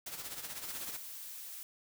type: noise with tremolo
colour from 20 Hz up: white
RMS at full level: -41 dBFS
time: 0.06-0.97 s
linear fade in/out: 5 ms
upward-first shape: sine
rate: 16 Hz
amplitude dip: 60%
type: noise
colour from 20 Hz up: blue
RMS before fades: -46 dBFS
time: 0.65-1.63 s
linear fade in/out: 0 ms
effects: none